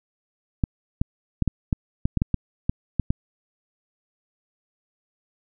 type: clicks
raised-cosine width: 5 ms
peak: -8 dBFS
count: 12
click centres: 0.638 / 1.015 / 1.423 / 1.477 / 1.728 / 2.055 / 2.173 / 2.219 / 2.343 / 2.695 / 2.997 / 3.105 s
effects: none